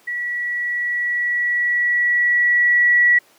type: tone with level ramp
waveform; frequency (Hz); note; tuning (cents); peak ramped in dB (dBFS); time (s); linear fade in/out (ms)
sine; 1938; B6; -33; -22 to -10; 0.07-3.19; 10
effects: pink hiss -53 dBFS RMS until 3.38 s + high-pass 300 Hz 12 dB/octave